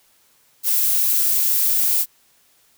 violet noise, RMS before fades -18 dBFS, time 0.63-2.06 s, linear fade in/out 50 ms, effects white hiss -58 dBFS RMS until 2.77 s

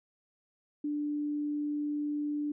sine tone, 294.8 Hz, D4, 7 cents sharp, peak -30 dBFS, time 0.84-2.52 s, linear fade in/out 5 ms, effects none

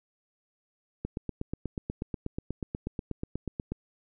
click train, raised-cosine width 3 ms, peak -19 dBFS, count 23, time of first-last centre 1.05-3.72 s, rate 8.24 Hz, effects none

